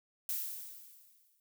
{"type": "noise with exponential decay", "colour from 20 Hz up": "violet", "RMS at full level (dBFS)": -34, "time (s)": [0.29, 1.4], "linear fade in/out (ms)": 2, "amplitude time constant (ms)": 240, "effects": []}